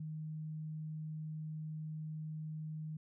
sine tone, 155.56 Hz, D#3, in tune, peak -40 dBFS, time 0-2.97 s, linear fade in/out 5 ms, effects none

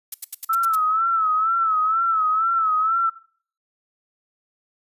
violet noise bursts, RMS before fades -26 dBFS, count 7, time 0.12-0.755 s, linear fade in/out 5 ms, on 23 ms, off 79 ms
sine tone with vibrato, 1307 Hz, E6, 15 cents flat, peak -17 dBFS, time 0.49-3.1 s, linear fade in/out 10 ms, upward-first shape sine, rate 2.1 Hz, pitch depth 72 cents each way
effects noise-tail reverb RT60 0.5 s tail -20 dB re dry + resampled to 32000 Hz

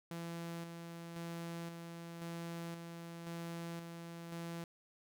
sawtooth tone with tremolo, 168.6 Hz, E3, 39 cents sharp, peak -38 dBFS, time 0.11-4.64 s, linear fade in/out 2 ms, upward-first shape square, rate 0.95 Hz, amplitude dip 40%, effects none

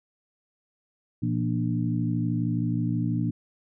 harmonic tone with a mistuned harmonic, 59.2 Hz, A#1, 27 cents sharp, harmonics 2 / 3 / 4 / 5, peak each -27 / -29 / -30 / -31 dBFS, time 1.22-3.31 s, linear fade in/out 10 ms, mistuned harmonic 3, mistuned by -65 cents, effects none

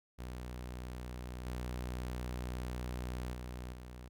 sawtooth tone with level steps, 61.74 Hz, B1, in tune, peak -38 / -34 / -38 / -43 dBFS, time 0.18-4.09 s, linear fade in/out 20 ms, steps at 1.46 / 3.33 / 3.73 s, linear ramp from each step 5 ms, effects none

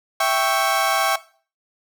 30% pulse chord, C# diminished, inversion first, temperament equal, 659.3 / 784 / 1108.7 Hz, E5 / G5 / C#6, 0 / 0 / 0 cents, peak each -19 dBFS, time 0.2-1.16 s, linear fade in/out 5 ms, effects noise-tail reverb RT60 0.4 s tail -17 dB re dry

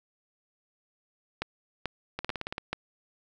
two click trains, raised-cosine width 0.3 ms, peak -17 / -14 dBFS, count 8 / 4, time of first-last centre 2.19-2.581 / 1.42-2.73 s, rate 17.9 / 2.29 Hz, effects none

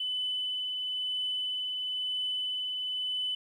sine tone with tremolo, 3007 Hz, F#7, 27 cents sharp, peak -28 dBFS, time 0-3.35 s, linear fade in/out 5 ms, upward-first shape triangle, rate 1 Hz, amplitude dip 30%, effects tanh soft clip ceiling -24 dBFS + 11-bit

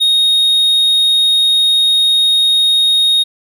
triangle tone, 3729 Hz, A#7, in tune, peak -7 dBFS, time 0-3.24 s, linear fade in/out 20 ms, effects none

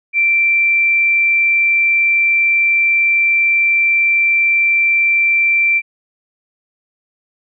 sine tone, 2349 Hz, D7, in tune, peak -10 dBFS, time 0.13-5.82 s, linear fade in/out 50 ms, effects none

